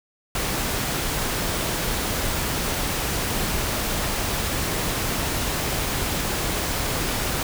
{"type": "noise", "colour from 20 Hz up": "pink", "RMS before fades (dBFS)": -25, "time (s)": [0.35, 7.43], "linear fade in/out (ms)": 2, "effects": []}